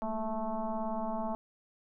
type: tone with frequency modulation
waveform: sine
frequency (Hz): 443.1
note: A4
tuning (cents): +12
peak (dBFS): -31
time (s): 0.02-1.35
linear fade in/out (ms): 0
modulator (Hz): 217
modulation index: 2.5
effects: none